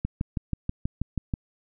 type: click train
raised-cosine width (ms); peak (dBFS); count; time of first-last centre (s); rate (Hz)
5; -14; 9; 0.05-1.338; 6.21
effects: none